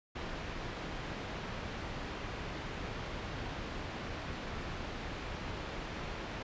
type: low-pass noise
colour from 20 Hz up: pink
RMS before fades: -41 dBFS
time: 0.15-6.43 s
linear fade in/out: 10 ms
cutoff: 3200 Hz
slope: 12 dB/octave
effects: resampled to 16000 Hz